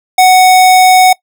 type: tone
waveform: square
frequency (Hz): 742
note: F#5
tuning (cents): +5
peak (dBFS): -3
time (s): 0.18-1.13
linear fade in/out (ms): 5
effects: noise-tail reverb RT60 0.1 s tail -22 dB re dry